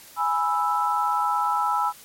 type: chord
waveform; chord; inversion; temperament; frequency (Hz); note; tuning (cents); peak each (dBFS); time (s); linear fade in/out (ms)
sine; E major; first; equal; 830.6 / 987.8 / 1318.5; G#5 / B5 / E6; 0 / 0 / 0; -25 / -25 / -24; 0.16-1.93; 50
effects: white hiss -47 dBFS RMS until 2.04 s + MP3 64 kbps